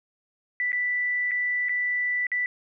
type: tone with dropouts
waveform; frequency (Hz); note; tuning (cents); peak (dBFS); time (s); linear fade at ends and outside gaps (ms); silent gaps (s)
sine; 1975.5; B6; 0; -23; 0.6-2.46; 1; 0.719-0.729 / 1.311-1.316 / 1.686-1.693 / 2.268-2.317
effects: none